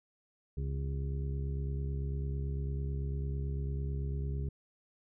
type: harmonic tone with a mistuned harmonic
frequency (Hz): 69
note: C#2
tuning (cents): -7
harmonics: 1 / 2 / 3 / 4 / 5 / 6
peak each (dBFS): -34 / -37 / -49 / -54 / -54 / -48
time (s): 0.57-4.49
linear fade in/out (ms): 5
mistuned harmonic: 6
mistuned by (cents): -30
effects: none